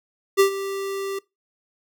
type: tone with ADSR envelope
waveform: square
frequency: 392 Hz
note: G4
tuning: in tune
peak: -12 dBFS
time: 0.37-1.19 s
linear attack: 28 ms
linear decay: 100 ms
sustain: -15 dB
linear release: 6 ms
effects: noise-tail reverb RT60 0.2 s tail -21 dB re dry